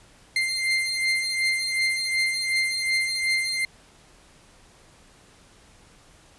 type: beating tone pair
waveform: 30% pulse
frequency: 2093 / 2095.7 Hz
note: C7 / C7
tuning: 0 / +2 cents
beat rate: 2.7 Hz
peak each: -21 / -25 dBFS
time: 0.36-3.65 s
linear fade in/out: 2 ms
effects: pink hiss -54 dBFS RMS until 6.38 s + resampled to 24000 Hz